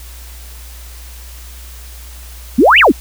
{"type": "exponential two-way sweep", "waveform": "sine", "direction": "up then down", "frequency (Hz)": [208.4, 3136, 208.4], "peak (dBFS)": -4, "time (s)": [2.58, 2.92], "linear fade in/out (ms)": 10, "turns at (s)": 2.79, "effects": ["added 60 Hz sine -31 dBFS peak until 3 s", "white hiss -38 dBFS RMS until 3 s"]}